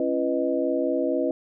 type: tone cluster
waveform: sine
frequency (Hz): 273.9 / 338.2 / 497.8 / 620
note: C#4 / E4 / B4 / D#5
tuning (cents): -21 / +44 / +14 / -6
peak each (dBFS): -27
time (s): 0-1.31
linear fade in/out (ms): 2
effects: none